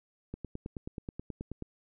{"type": "click train", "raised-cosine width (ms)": 3, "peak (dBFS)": -25, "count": 13, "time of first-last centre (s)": [0.34, 1.623], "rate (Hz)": 9.35, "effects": []}